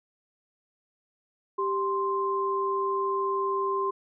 sine tone pair together, 392 / 1046.5 Hz, G4 / C6, 0 / 0 cents, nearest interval octave + perfect fourth, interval 1700 cents, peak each -28 / -27 dBFS, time 1.58-3.91 s, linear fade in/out 10 ms, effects none

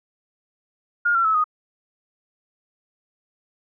sine tone with pitch steps, 1420 / 1358.2 / 1299.1 / 1242.6 Hz, F6 / F6 / E6 / D#6, +28 / -49 / -26 / -3 cents, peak -16 dBFS, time 1.05-1.442 s, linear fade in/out 10 ms, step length 98 ms, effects none

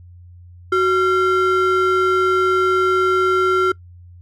triangle ring-modulated tone, 872 Hz, A5, 16 cents flat, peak -8 dBFS, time 0.72-3.72 s, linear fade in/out 5 ms, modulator 500 Hz, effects noise-tail reverb RT60 0.1 s tail -23 dB re dry + added 88 Hz sine -39 dBFS peak until 4.21 s

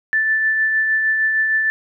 sine tone with tremolo, 1760 Hz, A6, in tune, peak -13 dBFS, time 0.13-1.7 s, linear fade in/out 0 ms, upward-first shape triangle, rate 6.5 Hz, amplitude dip 35%, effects none

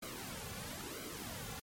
pink noise with flanger, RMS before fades -45 dBFS, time 0.02-1.6 s, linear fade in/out 10 ms, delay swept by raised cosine 1.1 to 3.2 ms, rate 1 Hz, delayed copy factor -0.75, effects MP3 64 kbps

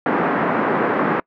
pink band-pass noise, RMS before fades -19 dBFS, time 0.06-1.2 s, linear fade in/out 2 ms, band 200 to 1700 Hz, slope 24 dB/octave, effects noise-tail reverb RT60 0.1 s tail -25 dB re dry

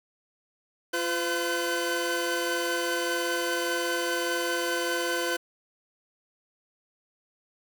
sawtooth tone cluster, 345.9 / 508 / 1519 Hz, F4 / B4 / F#6, -17 / +49 / +45 cents, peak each -27 dBFS, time 0.93-5.37 s, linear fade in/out 10 ms, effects none

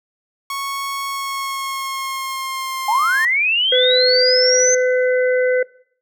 sawtooth tone with pitch glide, 1104 to 1055.4 Hz, C#6 to C6, -7 to +15 cents, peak -19 dBFS, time 0.5-3.25 s, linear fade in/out 2 ms, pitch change -78 cents, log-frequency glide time 1.06-2.8 s
sine linear sweep, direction up, 799 to 6272 Hz, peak -14 dBFS, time 2.88-4.75 s, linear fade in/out 5 ms
harmonic tone, 505 Hz, B4, 39 cents sharp, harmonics 1 / 3 / 4, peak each -14 / -24 / -26 dBFS, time 3.72-5.63 s, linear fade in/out 5 ms
effects noise-tail reverb RT60 0.6 s tail -21 dB re dry

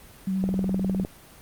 sine tone with vibrato, 190 Hz, F#3, 46 cents sharp, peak -23 dBFS, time 0.27-1.04 s, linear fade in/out 5 ms, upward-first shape sine, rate 13 Hz, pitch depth 22 cents each way
click train, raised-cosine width 2 ms, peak -16 dBFS, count 13, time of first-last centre 0.44-1.049 s, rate 19.7 Hz
effects pink hiss -49 dBFS RMS until 1.41 s + Opus 32 kbps

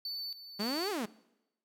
triangle tone with tremolo, 4507 Hz, C#8, 28 cents sharp, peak -34 dBFS, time 0.05-0.95 s, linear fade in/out 2 ms, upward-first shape square, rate 1.8 Hz, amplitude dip 65%
sawtooth exponential two-way sweep, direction up then down, 196 to 434.2 to 196 Hz, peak -29 dBFS, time 0.59-1.06 s, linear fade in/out 10 ms, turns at 0.9 s
effects noise-tail reverb RT60 0.9 s tail -21 dB re dry

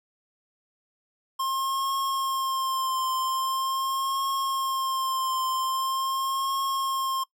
square tone with vibrato, 1063 Hz, C6, 27 cents sharp, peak -26 dBFS, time 1.39-7.24 s, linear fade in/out 10 ms, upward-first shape triangle, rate 0.43 Hz, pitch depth 33 cents each way, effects noise-tail reverb RT60 0.1 s tail -21 dB re dry

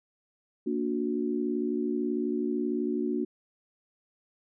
sine chord, Bb augmented, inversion none, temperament just, 233.1 / 291.4 / 364.2 Hz, Bb3 / D4 / F#4, 0 / -13 / -27 cents, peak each -31 dBFS, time 0.66-3.25 s, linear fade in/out 10 ms, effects none

